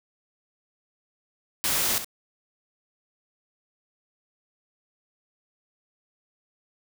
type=noise with echo; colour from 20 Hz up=white; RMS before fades=-25 dBFS; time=1.64-1.98 s; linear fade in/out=0 ms; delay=65 ms; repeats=1; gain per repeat=-10 dB; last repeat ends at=2.045 s; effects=none